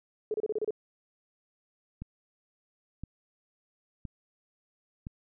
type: tone bursts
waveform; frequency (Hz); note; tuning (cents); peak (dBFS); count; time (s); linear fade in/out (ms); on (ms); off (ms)
sine; 428.8; A4; -45; -27; 7; 0.31-0.707; 2; 31; 30
type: click train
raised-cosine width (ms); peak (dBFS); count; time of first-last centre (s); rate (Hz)
5; -26; 4; 2.02-5.069; 0.984
effects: none